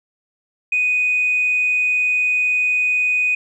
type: tone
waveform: sine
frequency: 2489 Hz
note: D#7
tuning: in tune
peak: -14 dBFS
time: 0.72-3.35 s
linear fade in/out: 5 ms
effects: tanh soft clip ceiling -10 dBFS